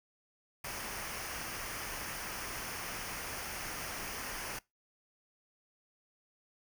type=noise with comb filter; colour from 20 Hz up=pink; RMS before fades=-41 dBFS; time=0.64-4.59 s; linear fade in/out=5 ms; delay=0.26 ms; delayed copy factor=-0.6; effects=noise-tail reverb RT60 0.2 s tail -22 dB re dry